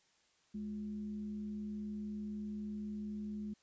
sine tone with frequency modulation, 210.1 Hz, G#3, 20 cents sharp, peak -39 dBFS, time 0.54-3.54 s, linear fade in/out 10 ms, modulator 144 Hz, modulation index 0.28, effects white hiss -72 dBFS RMS until 3.62 s + resampled to 16000 Hz

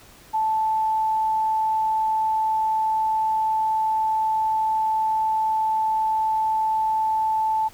sine tone, 876 Hz, A5, 8 cents flat, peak -19 dBFS, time 0.33-7.69 s, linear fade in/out 20 ms, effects pink hiss -49 dBFS RMS until 7.73 s

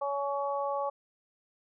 harmonic tone, 281.1 Hz, C#4, 24 cents sharp, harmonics 2 / 3 / 4, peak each -32 / -34 / -35 dBFS, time 0.01-0.9 s, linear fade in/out 10 ms, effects none

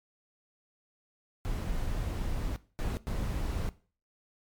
brown noise bursts at uneven times, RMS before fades -32 dBFS, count 3, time 1.45-2.56 / 2.79-2.97 / 3.07-3.69 s, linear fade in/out 0 ms, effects noise-tail reverb RT60 0.4 s tail -18 dB re dry + MP3 96 kbps

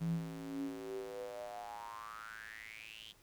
square tone with high-pass filter sweep, 55 Hz, A1, in tune, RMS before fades -44 dBFS, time 0-3.13 s, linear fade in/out 20 ms, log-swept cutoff 150 to 3300 Hz, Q 8.8, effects pink hiss -66 dBFS RMS until 3.22 s

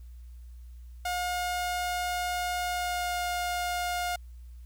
sawtooth tone with pitch glide, 716 to 711.1 Hz, F5 to F5, +43 to +31 cents, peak -25 dBFS, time 1.05-4.16 s, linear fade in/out 5 ms, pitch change -12 cents, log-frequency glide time 2.69-3.24 s, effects added 60 Hz sine -43 dBFS peak until 4.65 s + white hiss -69 dBFS RMS until 4.65 s

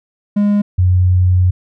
triangle / sine tone pair in turn, 205.2 / 91.06 Hz, G#3 / F#2, -21 / -27 cents, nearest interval octave + major second, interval 1406 cents, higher first, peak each -8 dBFS, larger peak neither, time 0.36-0.62 / 0.78-1.51 s, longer second, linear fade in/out 10 ms, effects none

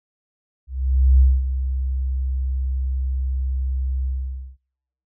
sine tone with ADSR envelope, 65.3 Hz, C2, 3 cents flat, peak -9 dBFS, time 0.67-4.57 s, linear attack 530 ms, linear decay 220 ms, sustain -11 dB, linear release 510 ms, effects noise-tail reverb RT60 0.8 s tail -26 dB re dry

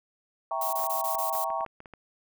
sine chord, E diminished seventh, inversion none, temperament equal, 659.3 / 784 / 932.3 / 1108.7 Hz, E5 / G5 / Bb5 / Db6, 0 / 0 / 0 / 0 cents, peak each -33 dBFS, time 0.51-1.65 s, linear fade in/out 2 ms
violet noise bursts, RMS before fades -33 dBFS, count 6, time 0.61-1.445 s, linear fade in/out 5 ms, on 120 ms, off 23 ms
clicks, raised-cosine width 0.5 ms, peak -30 dBFS, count 10, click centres 0.794 / 0.841 / 1.149 / 1.352 / 1.503 / 1.608 / 1.663 / 1.804 / 1.858 / 1.937 s
effects none

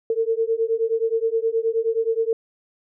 sine beating tone pair, 448 / 457.5 Hz, A4 / A#4, +31 / -32 cents, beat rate 9.5 Hz, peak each -22 dBFS, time 0.1-2.33 s, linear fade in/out 2 ms, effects none

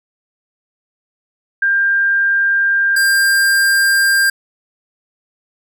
sine / square tone pair in turn, 1595 / 1595 Hz, G6 / G6, +30 / +30 cents, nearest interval unison, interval 0 cents, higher neither, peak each -11 / -11 dBFS, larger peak neither, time 1.62-2.96 / 2.96-4.3 s, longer neither, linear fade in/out 5 ms, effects none

